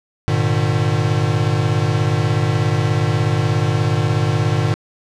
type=tone cluster; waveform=square; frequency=103.5 / 120.2 / 151.3 Hz; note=G#2 / B2 / D#3; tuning=-5 / -46 / -48 cents; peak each=-20 dBFS; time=0.28-4.74 s; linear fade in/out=0 ms; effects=low-pass 6000 Hz 12 dB/octave